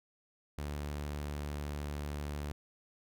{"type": "tone", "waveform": "sawtooth", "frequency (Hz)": 73.2, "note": "D2", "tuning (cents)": -5, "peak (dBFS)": -33, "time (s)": [0.58, 2.52], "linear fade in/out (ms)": 0, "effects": []}